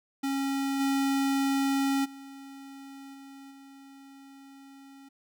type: tone with level steps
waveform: square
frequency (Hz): 273.7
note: C#4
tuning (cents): -22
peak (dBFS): -28 / -25 / -44 / -46 / -49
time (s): 0.23-5.09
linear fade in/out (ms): 10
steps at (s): 0.79 / 2.04 / 3.13 / 3.5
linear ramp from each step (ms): 20
effects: none